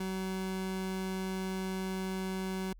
30% pulse tone, 188.7 Hz, F#3, 34 cents sharp, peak -31 dBFS, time 0-2.73 s, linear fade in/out 5 ms, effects added 40 Hz sine -50 dBFS peak until 2.79 s

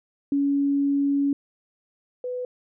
sine tone pair in turn, 281.2 / 498.4 Hz, C#4 / B4, +25 / +16 cents, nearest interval minor seventh, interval 991 cents, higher second, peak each -19 / -27 dBFS, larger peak first, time 0.32-1.33 / 2.24-2.45 s, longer first, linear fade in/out 2 ms, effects none

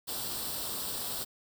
white noise with comb filter, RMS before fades -36 dBFS, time 0.07-1.25 s, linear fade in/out 20 ms, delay 0.23 ms, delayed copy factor +0.65, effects none

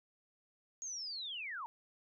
sine linear sweep, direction down, 6660 to 869 Hz, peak -40 dBFS, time 0.82-1.66 s, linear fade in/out 0 ms, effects none

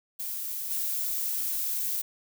violet noise with level steps, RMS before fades -34 / -30 dBFS, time 0.19-2.02 s, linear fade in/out 10 ms, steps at 0.7 s, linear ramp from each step 10 ms, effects none

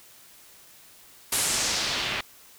white noise with low-pass filter sweep, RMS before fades -27 dBFS, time 1.32-2.21 s, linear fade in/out 5 ms, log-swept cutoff 11000 to 2700 Hz, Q 1.6, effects white hiss -52 dBFS RMS until 2.58 s

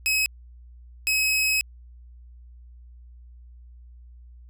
sawtooth tone pair in turn, 2555 / 2555 Hz, D#7 / D#7, +45 / +45 cents, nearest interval unison, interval 0 cents, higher neither, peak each -17 dBFS, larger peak neither, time 0.06-0.26 / 1.07-1.61 s, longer second, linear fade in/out 0 ms, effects added 60 Hz sine -44 dBFS peak until 4.49 s

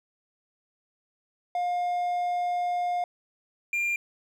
triangle tone pair in turn, 710 / 2393 Hz, F5 / D7, +28 / +32 cents, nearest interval octave + major sixth, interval 2104 cents, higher second, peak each -23 / -23 dBFS, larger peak neither, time 1.55-3.04 / 3.73-3.96 s, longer first, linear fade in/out 2 ms, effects none

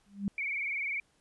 sine tone with exponential growth, 200 Hz, G3, 35 cents sharp, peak -25 dBFS, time 0.06-0.28 s, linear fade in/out 0 ms, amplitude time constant 47 ms
sine tone with vibrato, 2260 Hz, C#7, 33 cents sharp, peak -31 dBFS, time 0.38-1 s, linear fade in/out 2 ms, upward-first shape sine, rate 20 Hz, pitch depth 79 cents each way
effects pink hiss -70 dBFS RMS until 1.2 s + resampled to 24000 Hz

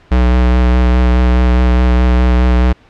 square tone with vibrato, 61.74 Hz, B1, in tune, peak -8 dBFS, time 0.11-2.73 s, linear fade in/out 10 ms, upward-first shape sine, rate 4.8 Hz, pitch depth 18 cents each way, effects pink hiss -46 dBFS RMS until 2.89 s + low-pass 3000 Hz 12 dB/octave

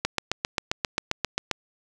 click train, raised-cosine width 0.2 ms, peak -6 dBFS, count 12, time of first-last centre 0.05-1.513 s, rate 7.52 Hz, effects none

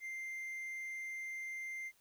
triangle tone, 2093 Hz, C7, in tune, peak -39 dBFS, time 0-1.92 s, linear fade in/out 50 ms, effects white hiss -71 dBFS RMS until 2 s

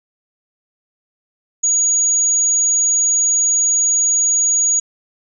sine tone, 6740 Hz, G#8, 25 cents sharp, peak -12 dBFS, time 1.63-4.8 s, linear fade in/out 10 ms, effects none

